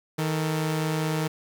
sawtooth tone pair together, 158 / 449.1 Hz, D#3 / A4, +27 / +35 cents, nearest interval octave + tritone, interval 1808 cents, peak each -21 / -29 dBFS, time 0.18-1.28 s, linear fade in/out 10 ms, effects none

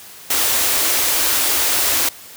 white band-stop noise, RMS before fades -17 dBFS, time 0.3-2.09 s, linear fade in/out 5 ms, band 100 to 250 Hz, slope 48 dB/octave, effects white hiss -39 dBFS RMS until 2.36 s + high-pass 60 Hz 12 dB/octave

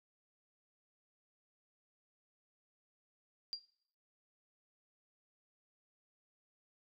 sine tone with exponential decay, 4765 Hz, D8, 24 cents sharp, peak -33 dBFS, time 3.53-3.62 s, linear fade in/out 0 ms, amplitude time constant 18 ms, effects noise-tail reverb RT60 0.6 s tail -18 dB re dry

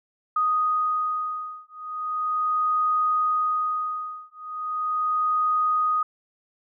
sine beating tone pair, 1244.5 / 1244.88 Hz, D#6 / D#6, 0 / +1 cents, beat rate 0.38 Hz, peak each -25 dBFS, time 0.36-6.03 s, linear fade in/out 5 ms, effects none

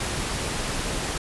pink noise, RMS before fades -28 dBFS, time 0-1.18 s, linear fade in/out 5 ms, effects resampled to 24000 Hz

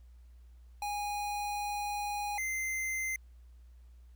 square tone pair in turn, 823 / 2077 Hz, G#5 / C7, -16 / -13 cents, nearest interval octave + major third, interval 1603 cents, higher second, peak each -34 / -33 dBFS, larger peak second, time 0.82-2.38 / 2.38-3.16 s, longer first, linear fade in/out 2 ms, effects added 60 Hz sine -52 dBFS peak until 4.15 s + pink hiss -75 dBFS RMS until 4.15 s

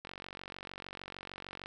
click train, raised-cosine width 0.3 ms, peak -27 dBFS, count 76, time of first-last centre 0.05-1.659 s, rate 46.6 Hz, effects none

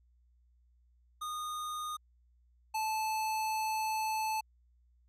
square tone pair in turn, 1230 / 872.5 Hz, D#6 / A5, -20 / -15 cents, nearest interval tritone, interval 595 cents, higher first, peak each -37 / -32 dBFS, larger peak second, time 1.21-1.97 / 2.74-4.41 s, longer second, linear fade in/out 10 ms, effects added 60 Hz sine -64 dBFS peak until 5.08 s + resampled to 32000 Hz

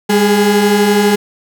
35% pulse tone pair together, 202.1 / 416.3 Hz, G#3 / G#4, -47 / +4 cents, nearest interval octave + minor second, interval 1251 cents, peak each -10 dBFS, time 0.09-1.16 s, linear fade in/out 10 ms, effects none

